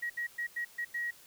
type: tone bursts at uneven times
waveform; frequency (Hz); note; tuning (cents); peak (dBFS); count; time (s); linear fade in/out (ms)
sine; 1902; A#6; +34; -32; 6; 0.02-0.1 / 0.17-0.27 / 0.38-0.47 / 0.56-0.65 / 0.78-0.85 / 0.94-1.11; 10
effects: white hiss -57 dBFS RMS until 1.26 s